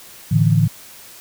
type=chord; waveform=sine; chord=A suspended fourth; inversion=none; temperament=just; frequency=110 / 146.67 / 165 Hz; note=A2 / D3 / E3; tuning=0 / -2 / +2 cents; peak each=-16 dBFS; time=0.31-0.68 s; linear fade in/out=10 ms; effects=white hiss -41 dBFS RMS until 1.2 s